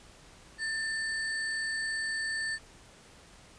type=tone with sample-and-hold; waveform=sine; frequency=1781 Hz; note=A6; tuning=21 cents sharp; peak=-30 dBFS; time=0.58-2.59 s; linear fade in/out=50 ms; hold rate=6300 Hz; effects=pink hiss -55 dBFS RMS until 3.58 s + resampled to 22050 Hz